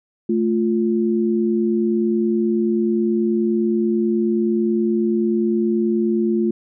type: tone pair together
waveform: sine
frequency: 219.8 / 349.2 Hz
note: A3 / F4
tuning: -2 / 0 cents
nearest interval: minor sixth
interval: 802 cents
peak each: -18 / -19 dBFS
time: 0.29-6.51 s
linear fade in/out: 5 ms
effects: none